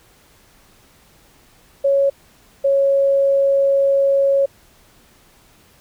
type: tone pair in turn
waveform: sine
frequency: 554 / 551.8 Hz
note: C#5 / C#5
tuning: -1 / -8 cents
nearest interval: unison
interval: 7 cents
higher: first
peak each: -12 dBFS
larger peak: neither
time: 1.84-2.1 / 2.64-4.46 s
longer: second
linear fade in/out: 10 ms
effects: pink hiss -52 dBFS RMS until 5.8 s